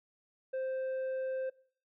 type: tone with tanh clipping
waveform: sine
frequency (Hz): 523.3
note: C5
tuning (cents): 0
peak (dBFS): -34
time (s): 0.53-1.5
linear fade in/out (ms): 10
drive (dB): 5
effects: noise-tail reverb RT60 0.5 s tail -22 dB re dry